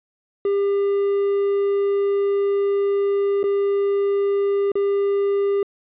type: tone with dropouts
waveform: triangle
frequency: 400 Hz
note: G4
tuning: 35 cents sharp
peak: -15 dBFS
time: 0.45-5.63 s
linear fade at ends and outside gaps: 2 ms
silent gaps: 3.431-3.439 / 4.718-4.754 s
effects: resampled to 8000 Hz